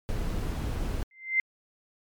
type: noise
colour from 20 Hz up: brown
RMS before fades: -30 dBFS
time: 0.09-1.03 s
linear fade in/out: 0 ms
type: tone with exponential growth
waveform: sine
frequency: 2081 Hz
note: C7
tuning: 10 cents flat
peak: -18 dBFS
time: 1.11-1.4 s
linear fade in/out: 1 ms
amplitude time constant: 61 ms
effects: MP3 96 kbps